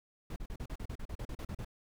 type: noise bursts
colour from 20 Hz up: brown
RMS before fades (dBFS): -40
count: 14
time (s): 0.3-1.648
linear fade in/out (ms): 5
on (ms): 61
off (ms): 38
effects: none